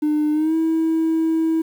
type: tone with pitch glide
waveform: triangle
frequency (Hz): 301.5 to 323.1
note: D4 to E4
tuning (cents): +46 to -35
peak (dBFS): -13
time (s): 0.02-1.62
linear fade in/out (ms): 10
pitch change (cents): +119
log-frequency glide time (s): 0.32-0.55
effects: tanh soft clip ceiling -12 dBFS + 8-bit